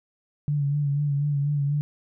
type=tone with vibrato; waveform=sine; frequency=144 Hz; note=D3; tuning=34 cents flat; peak=-21 dBFS; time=0.48-1.81 s; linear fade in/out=0 ms; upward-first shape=sine; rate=4.1 Hz; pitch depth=42 cents each way; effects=none